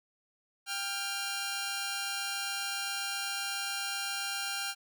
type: tone pair together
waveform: 10% pulse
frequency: 794.3 / 1396.9 Hz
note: G5 / F6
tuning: +23 / 0 cents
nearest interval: minor seventh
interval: 977 cents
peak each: -29 / -27 dBFS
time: 0.66-4.75 s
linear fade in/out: 50 ms
effects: none